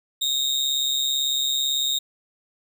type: tone with amplitude modulation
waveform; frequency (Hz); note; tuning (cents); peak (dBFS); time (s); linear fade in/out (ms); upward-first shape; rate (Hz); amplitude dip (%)
35% pulse; 3720; A#7; -4; -16; 0.21-1.99; 10; sine; 138; 65
effects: none